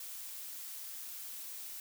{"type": "noise", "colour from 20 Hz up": "blue", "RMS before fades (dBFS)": -45, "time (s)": [0, 1.8], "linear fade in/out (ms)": 2, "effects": []}